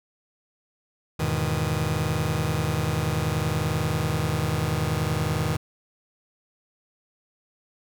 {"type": "chord", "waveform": "sawtooth", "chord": "E major seventh", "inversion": "none", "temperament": "just", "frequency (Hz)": [82.41, 103.01, 123.61, 154.51], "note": ["E2", "G#2", "B2", "D#3"], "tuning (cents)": [0, -14, 2, -12], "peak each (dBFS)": [-26, -26, -25, -22], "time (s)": [1.19, 5.57], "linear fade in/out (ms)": 10, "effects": []}